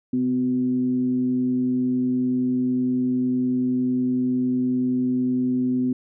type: tone with frequency modulation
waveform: sine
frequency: 252.8 Hz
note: B3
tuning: 41 cents sharp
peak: -19 dBFS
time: 0.13-5.93 s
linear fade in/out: 5 ms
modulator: 122 Hz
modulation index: 0.33
effects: none